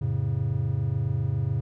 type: chord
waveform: triangle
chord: F augmented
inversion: none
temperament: just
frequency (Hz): 87.31 / 109.13 / 136.42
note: F2 / A2 / C#3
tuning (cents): 0 / -14 / -27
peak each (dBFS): -30 / -25 / -25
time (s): 0.01-1.61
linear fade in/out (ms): 10
effects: none